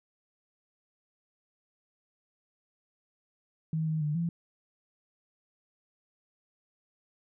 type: tone with pitch steps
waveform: sine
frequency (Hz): 159 / 157.3 / 149.7 / 168.8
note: D#3 / D#3 / D3 / E3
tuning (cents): +38 / +19 / +33 / +41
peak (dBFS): -27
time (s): 3.73-4.29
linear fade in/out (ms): 2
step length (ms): 140
effects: none